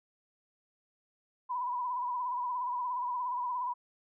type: tone with vibrato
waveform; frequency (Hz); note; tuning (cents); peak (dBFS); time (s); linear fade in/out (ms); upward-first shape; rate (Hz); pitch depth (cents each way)
sine; 987.8; B5; 0; -31; 1.49-3.74; 20; sine; 17; 55
effects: none